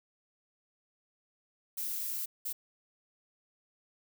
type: noise bursts at uneven times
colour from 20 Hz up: violet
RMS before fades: -36 dBFS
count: 2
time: 1.77-2.26 / 2.45-2.53 s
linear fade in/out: 10 ms
effects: none